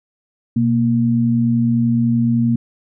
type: tone pair together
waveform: sine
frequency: 123.47 / 233.4 Hz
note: B2 / A#3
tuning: 0 / +2 cents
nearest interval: major seventh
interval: 1102 cents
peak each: -18 / -14 dBFS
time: 0.56-2.56 s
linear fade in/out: 5 ms
effects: none